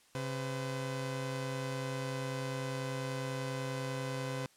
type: tone pair together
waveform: sawtooth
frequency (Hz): 134.29 / 507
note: C3 / B4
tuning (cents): +45 / +45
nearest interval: octave + major seventh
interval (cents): 2300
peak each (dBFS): -33 / -36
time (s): 0.15-4.46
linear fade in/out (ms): 0
effects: white hiss -65 dBFS RMS until 4.56 s + low-pass 10000 Hz 12 dB/octave